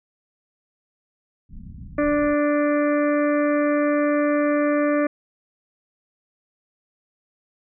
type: low-pass noise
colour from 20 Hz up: pink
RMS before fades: -38 dBFS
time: 1.49-2.35 s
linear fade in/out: 20 ms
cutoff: 240 Hz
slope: 48 dB/octave
type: harmonic tone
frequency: 293.7 Hz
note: D4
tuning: in tune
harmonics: 1 / 2 / 4 / 5 / 6 / 7 / 8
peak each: -20 / -21 / -29 / -35 / -32 / -37 / -39 dBFS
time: 1.98-5.07 s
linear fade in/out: 5 ms
effects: none